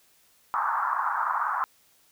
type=band-pass noise; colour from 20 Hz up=pink; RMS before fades=-27 dBFS; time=0.54-1.64 s; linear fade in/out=0 ms; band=890 to 1400 Hz; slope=48 dB/octave; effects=white hiss -62 dBFS RMS until 2.11 s